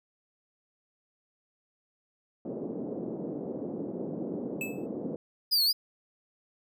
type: band-pass noise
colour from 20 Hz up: pink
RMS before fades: -36 dBFS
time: 2.45-5.16 s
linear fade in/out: 2 ms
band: 190 to 500 Hz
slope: 24 dB/octave
type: tone with exponential decay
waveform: square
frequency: 2610 Hz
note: E7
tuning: 18 cents flat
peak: -30 dBFS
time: 4.61-4.86 s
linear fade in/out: 2 ms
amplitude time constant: 53 ms
type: exponential two-way sweep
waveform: 45% pulse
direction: down then up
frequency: 5040 to 4205 to 5040 Hz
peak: -22 dBFS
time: 5.51-5.73 s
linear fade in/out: 20 ms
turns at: 5.64 s
effects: none